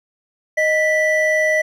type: tone pair together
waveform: triangle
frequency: 622.3 / 1970.3 Hz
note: D#5 / B6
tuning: 0 / -5 cents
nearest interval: octave + minor sixth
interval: 1995 cents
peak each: -15 dBFS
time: 0.57-1.62 s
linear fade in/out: 10 ms
effects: none